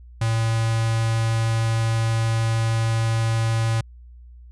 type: tone with notch filter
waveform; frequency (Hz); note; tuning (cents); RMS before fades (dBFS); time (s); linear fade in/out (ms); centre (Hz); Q
square; 113.3; A#2; -49; -21; 0.21-3.81; 5; 380; 1.3
effects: added 60 Hz sine -41 dBFS peak until 4.51 s + resampled to 24000 Hz